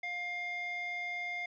square tone with band-pass filter, 706 Hz, F5, 19 cents sharp, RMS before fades -38 dBFS, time 0.03-1.46 s, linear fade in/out 5 ms, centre 1900 Hz, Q 4, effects resampled to 16000 Hz

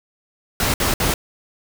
pink noise bursts, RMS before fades -19 dBFS, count 3, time 0.6-1.14 s, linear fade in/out 2 ms, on 140 ms, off 60 ms, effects none

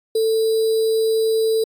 sine tone with sample-and-hold, 444.6 Hz, A4, 18 cents sharp, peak -15 dBFS, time 0.15-1.64 s, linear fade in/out 5 ms, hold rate 4410 Hz, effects AAC 64 kbps

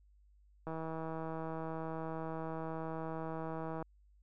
click train, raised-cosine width 1 ms, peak -28 dBFS, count 509, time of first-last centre 0.67-3.825 s, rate 161 Hz, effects added 50 Hz sine -62 dBFS peak until 4.22 s

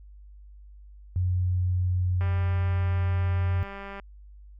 sine tone, 90.7 Hz, F#2, 34 cents flat, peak -22 dBFS, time 1.16-3.63 s, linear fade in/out 0 ms
click train, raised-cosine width 0.5 ms, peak -25 dBFS, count 355, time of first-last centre 2.21-3.998 s, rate 198 Hz
effects added 50 Hz sine -45 dBFS peak until 4.59 s

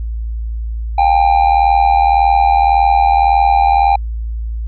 triangle tone with amplitude modulation, 798 Hz, G5, 31 cents sharp, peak -3 dBFS, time 0.98-3.96 s, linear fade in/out 5 ms, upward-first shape sine, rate 81.8 Hz, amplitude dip 75%, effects added 56 Hz sine -18 dBFS peak until 4.67 s + resampled to 11025 Hz

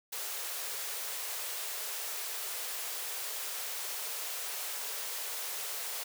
white high-pass noise, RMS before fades -38 dBFS, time 0.12-6.04 s, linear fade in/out 10 ms, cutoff 390 Hz, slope 96 dB/octave, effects none

